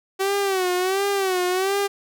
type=tone with vibrato; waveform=sawtooth; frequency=380 Hz; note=F#4; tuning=46 cents sharp; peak=-16 dBFS; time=0.19-1.88 s; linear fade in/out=20 ms; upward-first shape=sine; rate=1.4 Hz; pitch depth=97 cents each way; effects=none